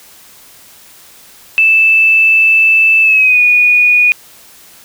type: tone with pitch glide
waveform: sine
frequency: 2637 to 2460 Hz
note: E7 to D#7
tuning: 0 to -20 cents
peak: -5 dBFS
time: 1.58-4.12 s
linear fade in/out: 0 ms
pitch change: -120 cents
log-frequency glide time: 3.02-3.41 s
effects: white hiss -40 dBFS RMS until 4.84 s